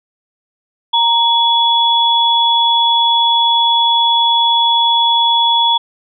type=tone pair together; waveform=sine; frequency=932.3 / 3390 Hz; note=A#5 / G#7; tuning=0 / +35 cents; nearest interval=octave + minor seventh; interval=2235 cents; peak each=-12 dBFS; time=0.93-5.78 s; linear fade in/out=10 ms; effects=none